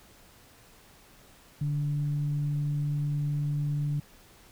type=tone with frequency modulation; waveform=sine; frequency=146.4 Hz; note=D3; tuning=5 cents flat; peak=-26 dBFS; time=1.61-4 s; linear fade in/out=5 ms; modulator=142 Hz; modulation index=0.24; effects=pink hiss -56 dBFS RMS until 4.51 s